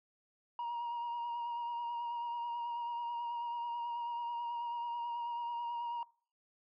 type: tone with vibrato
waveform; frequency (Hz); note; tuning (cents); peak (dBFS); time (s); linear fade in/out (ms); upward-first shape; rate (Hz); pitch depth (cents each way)
sine; 947; A#5; +27; -33; 0.59-6.03; 2; sine; 9.2; 20
effects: noise-tail reverb RT60 0.4 s tail -22 dB re dry + tanh soft clip ceiling -35 dBFS

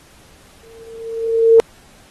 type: tone with exponential growth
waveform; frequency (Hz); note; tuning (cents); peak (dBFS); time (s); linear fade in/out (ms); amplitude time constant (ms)
sine; 454.4; A#4; -44; -3; 0.63-1.6; 0; 210
effects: pink hiss -48 dBFS RMS until 2.1 s + AAC 32 kbps

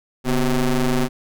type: ring-modulated tone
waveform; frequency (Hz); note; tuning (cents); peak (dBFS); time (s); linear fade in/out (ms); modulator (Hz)
30% pulse; 129.7; C3; -15; -11; 0.24-1.09; 50; 118
effects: none

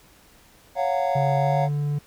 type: chord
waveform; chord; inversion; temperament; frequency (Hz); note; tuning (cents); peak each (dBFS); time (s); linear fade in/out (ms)
triangle; Gb major seventh; second; just; 555 / 693.7 / 740 / 925; Db5 / F5 / Gb5 / Bb5; +2 / -12 / 0 / -14; -24 / -23 / -24 / -29; 0.75-1.69; 50
type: tone with pitch glide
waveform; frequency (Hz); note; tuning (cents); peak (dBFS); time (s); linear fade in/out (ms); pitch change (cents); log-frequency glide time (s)
triangle; 140 to 145.95; C#3 to D3; +18 to -10; -20; 1.15-1.99; 10; +72; 1.38-1.56
effects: pink hiss -54 dBFS RMS until 2.06 s

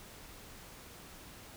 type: silence
effects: pink hiss -52 dBFS RMS until 1.56 s

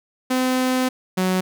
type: tone pair in turn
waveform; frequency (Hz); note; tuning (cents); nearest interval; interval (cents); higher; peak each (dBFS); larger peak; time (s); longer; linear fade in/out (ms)
sawtooth; 256.2 / 185.48; C4 / F#3; -36 / +5; tritone; 559; first; -14; neither; 0.3-0.89 / 1.17-1.41; first; 10
effects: none

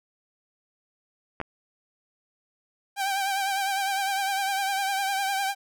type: clicks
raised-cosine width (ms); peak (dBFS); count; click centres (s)
0.5; -16; 2; 1.402 / 1.414
type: tone with vibrato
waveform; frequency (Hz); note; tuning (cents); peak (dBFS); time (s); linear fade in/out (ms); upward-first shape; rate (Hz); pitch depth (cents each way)
sawtooth; 784; G5; 0; -21; 2.96-5.55; 50; triangle; 9.9; 56
effects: none

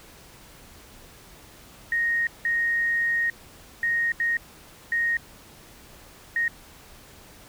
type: tone bursts at uneven times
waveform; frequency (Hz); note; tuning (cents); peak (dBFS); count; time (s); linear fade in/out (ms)
sine; 1864.7; A#6; 0; -21; 6; 1.92-2.27 / 2.45-3.3 / 3.83-4.12 / 4.2-4.37 / 4.92-5.17 / 6.36-6.48; 2
effects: pink hiss -49 dBFS RMS until 7.48 s

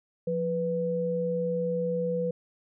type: tone pair together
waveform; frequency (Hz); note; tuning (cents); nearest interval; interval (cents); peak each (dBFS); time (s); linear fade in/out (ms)
sine; 174.74 / 493.9; F3 / B4; +1 / 0; octave + tritone; 1799; -31 / -27; 0.27-2.31; 5
effects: none

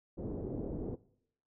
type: low-pass noise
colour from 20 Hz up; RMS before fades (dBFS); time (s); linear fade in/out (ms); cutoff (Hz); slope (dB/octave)
white; -39; 0.17-0.96; 20; 430; 24
effects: noise-tail reverb RT60 0.7 s tail -20 dB re dry

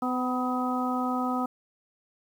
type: harmonic tone with a mistuned harmonic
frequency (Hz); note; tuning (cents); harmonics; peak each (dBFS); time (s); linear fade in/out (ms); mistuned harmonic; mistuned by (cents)
252.4; B3; +38; 1 / 2 / 3 / 4 / 5; -28 / -37 / -32 / -36 / -32; 0.02-1.46; 5; 4; -37
effects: 9-bit

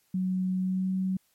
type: tone with pitch glide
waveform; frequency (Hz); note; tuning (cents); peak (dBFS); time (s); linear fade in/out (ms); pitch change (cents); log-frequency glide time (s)
sine; 185.6 to 188.08; F#3 to F#3; +6 to +29; -25; 0.14-1.17; 5; +23; 0.58-0.91
effects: white hiss -69 dBFS RMS until 1.34 s + MP3 64 kbps

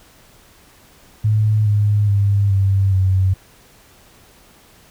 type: tone with pitch steps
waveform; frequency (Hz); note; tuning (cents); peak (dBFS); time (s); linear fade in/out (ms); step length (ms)
sine; 107.2 / 103.85 / 100.6 / 97.45 / 94.41; A2 / G#2 / G2 / G2 / F#2; -45 / 0 / +45 / -10 / +35; -12; 1.24-3.34; 10; 420
effects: pink hiss -49 dBFS RMS until 4.9 s

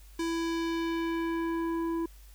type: tone with low-pass filter sweep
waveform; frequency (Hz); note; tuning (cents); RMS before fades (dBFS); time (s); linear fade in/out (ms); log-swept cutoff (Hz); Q
square; 332; E4; +12; -31; 0.19-2.06; 5; 8100 to 830; 1
effects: added 50 Hz sine -49 dBFS peak until 2.34 s + white hiss -60 dBFS RMS until 2.34 s

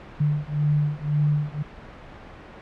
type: beating tone pair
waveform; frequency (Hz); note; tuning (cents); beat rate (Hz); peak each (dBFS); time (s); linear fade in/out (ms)
sine; 147.3 / 149.2; D3 / D3; +6 / +28; 1.9; -23; 0.2-1.63; 10
effects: pink hiss -42 dBFS RMS until 2.61 s + low-pass 2000 Hz 12 dB/octave

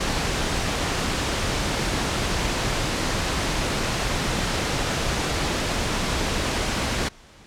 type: noise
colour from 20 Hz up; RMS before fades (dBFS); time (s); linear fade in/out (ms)
pink; -24; 0-7.09; 10
effects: pink hiss -49 dBFS RMS until 7.46 s + low-pass 7000 Hz 12 dB/octave

